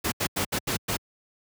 pink noise bursts at uneven times, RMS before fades -26 dBFS, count 6, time 0.04-0.12 / 0.2-0.27 / 0.36-0.45 / 0.52-0.59 / 0.67-0.77 / 0.88-0.97 s, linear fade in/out 10 ms, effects high-pass 80 Hz 12 dB/octave

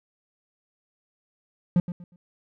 triangle tone with echo, 175.6 Hz, F3, 10 cents sharp, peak -14 dBFS, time 1.76-1.8 s, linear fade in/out 2 ms, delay 120 ms, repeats 3, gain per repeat -12 dB, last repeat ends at 2.16 s, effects none

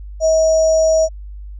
sine tone with sample-and-hold, 639 Hz, D#5, 46 cents sharp, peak -10 dBFS, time 0.2-1.09 s, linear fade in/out 50 ms, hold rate 6300 Hz, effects added 50 Hz sine -29 dBFS peak until 1.59 s + resampled to 16000 Hz

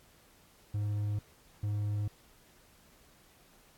triangle tone pair in turn, 103.83 / 103.83 Hz, G#2 / G#2, 0 / 0 cents, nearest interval unison, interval 0 cents, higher neither, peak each -28 dBFS, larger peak neither, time 0.74-1.19 / 1.63-2.08 s, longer neither, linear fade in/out 5 ms, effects pink hiss -62 dBFS RMS until 3.77 s + AAC 64 kbps

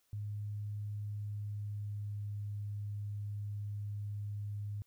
sine tone with pitch glide, 103.9 to 103 Hz, G#2 to G#2, +1 to -14 cents, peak -37 dBFS, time 0.13-4.82 s, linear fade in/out 0 ms, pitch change -15 cents, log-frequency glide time 1.03-2.34 s, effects white hiss -75 dBFS RMS until 4.86 s

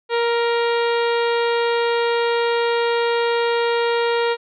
harmonic tone with a mistuned harmonic, 469.7 Hz, A#4, 13 cents sharp, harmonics 1 / 2 / 3 / 4 / 5 / 6 / 7 / 8 / 9, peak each -18 / -24 / -28 / -30 / -32 / -34 / -35 / -36 / -37 dBFS, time 0.09-4.37 s, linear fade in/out 50 ms, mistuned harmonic 3, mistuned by -19 cents, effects none

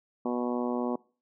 harmonic tone, 122.3 Hz, B2, 16 cents flat, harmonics 2 / 3 / 4 / 5 / 6 / 7 / 8 / 9, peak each -30 / -34 / -36 / -38 / -40 / -41 / -42 / -43 dBFS, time 0.25-0.96 s, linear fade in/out 5 ms, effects noise-tail reverb RT60 0.4 s tail -24 dB re dry

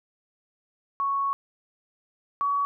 sine tone pair in turn, 1108.7 / 1130 Hz, C#6 / C#6, 0 / +33 cents, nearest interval unison, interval 33 cents, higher second, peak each -23 / -22 dBFS, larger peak second, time 1-1.33 / 2.41-2.65 s, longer first, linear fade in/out 0 ms, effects none

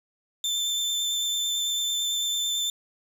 30% pulse tone with vibrato, 3548 Hz, A7, 14 cents sharp, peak -22 dBFS, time 0.44-2.7 s, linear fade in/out 2 ms, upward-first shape triangle, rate 9 Hz, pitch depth 15 cents each way, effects 8-bit

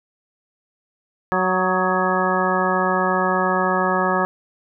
harmonic tone with a mistuned harmonic, 185.7 Hz, F#3, 7 cents sharp, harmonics 1 / 2 / 3 / 4 / 5 / 6 / 7 / 9, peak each -25 / -25 / -25 / -25 / -25 / -25 / -25 / -25 dBFS, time 1.32-4.25 s, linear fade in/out 0 ms, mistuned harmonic 7, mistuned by -44 cents, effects none

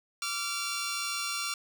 10% pulse tone pair together, 1160 / 1379.5 Hz, D6 / F6, -22 / -22 cents, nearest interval minor third, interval 300 cents, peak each -27 / -25 dBFS, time 0.22-1.54 s, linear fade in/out 2 ms, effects none

